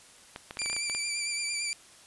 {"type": "clicks", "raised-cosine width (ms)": 0.3, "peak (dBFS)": -22, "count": 10, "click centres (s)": [0.361, 0.509, 0.571, 0.618, 0.66, 0.699, 0.73, 0.765, 0.898, 0.949]}
{"type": "tone with vibrato", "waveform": "15% pulse", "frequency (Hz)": 2349, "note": "D7", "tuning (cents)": 0, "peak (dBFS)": -23, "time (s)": [0.59, 1.73], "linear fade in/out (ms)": 0, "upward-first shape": "sine", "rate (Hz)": 8.9, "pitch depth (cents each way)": 32}
{"effects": ["white hiss -54 dBFS RMS until 2.06 s", "resampled to 24000 Hz"]}